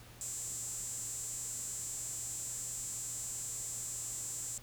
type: tone with high-pass filter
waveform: sawtooth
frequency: 250.2 Hz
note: B3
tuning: 23 cents sharp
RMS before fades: -41 dBFS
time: 0.21-4.58 s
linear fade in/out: 0 ms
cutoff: 7500 Hz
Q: 8.7
effects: added 116 Hz sine -56 dBFS peak until 4.62 s + pink hiss -56 dBFS RMS until 4.62 s